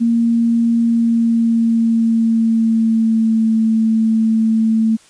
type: tone with pitch glide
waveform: sine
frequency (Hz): 232 to 222.4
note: A#3 to A3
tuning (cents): -8 to +19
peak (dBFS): -11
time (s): 0-4.97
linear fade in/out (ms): 20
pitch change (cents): -73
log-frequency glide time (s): 0.8-3.54
effects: white hiss -48 dBFS RMS until 5.09 s + resampled to 22050 Hz